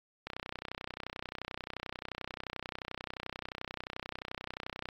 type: click train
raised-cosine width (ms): 0.3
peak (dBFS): -22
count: 146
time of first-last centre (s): 0.27-4.888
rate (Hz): 31.4
effects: AAC 48 kbps